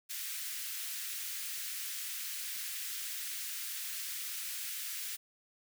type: high-pass noise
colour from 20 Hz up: white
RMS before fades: -40 dBFS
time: 0.09-5.17 s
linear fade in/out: 20 ms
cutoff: 1600 Hz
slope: 24 dB/octave
effects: none